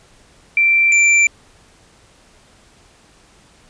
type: tone pair in turn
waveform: sine / square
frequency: 2349 / 2349 Hz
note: D7 / D7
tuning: 0 / 0 cents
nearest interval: unison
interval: 0 cents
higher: neither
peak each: -10 dBFS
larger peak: neither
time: 0.57-0.92 / 0.92-1.27 s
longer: neither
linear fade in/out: 2 ms
effects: pink hiss -50 dBFS RMS until 3.69 s + resampled to 22050 Hz